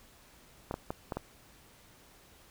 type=clicks; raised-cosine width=1 ms; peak=-20 dBFS; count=5; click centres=0.711 / 0.741 / 0.905 / 1.122 / 1.17 s; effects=pink hiss -59 dBFS RMS until 2.5 s